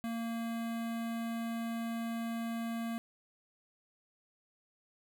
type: tone with notch filter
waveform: square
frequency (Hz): 230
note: A#3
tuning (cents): -23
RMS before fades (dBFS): -37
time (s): 0.04-2.98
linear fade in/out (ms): 0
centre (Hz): 5500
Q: 1.3
effects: none